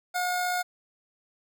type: tone with amplitude modulation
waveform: 25% pulse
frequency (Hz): 720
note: F#5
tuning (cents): -47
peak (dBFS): -21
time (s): 0.14-0.63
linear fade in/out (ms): 20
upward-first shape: sine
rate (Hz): 55.7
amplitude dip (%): 25
effects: none